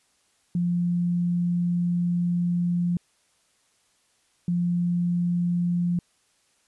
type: tone pair in turn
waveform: sine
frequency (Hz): 174.61 / 174.61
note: F3 / F3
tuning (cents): 0 / 0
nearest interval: unison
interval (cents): 0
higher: neither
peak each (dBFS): -21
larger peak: neither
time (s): 0.55-2.97 / 4.48-5.99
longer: first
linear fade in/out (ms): 2
effects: white hiss -66 dBFS RMS until 6.67 s + resampled to 24000 Hz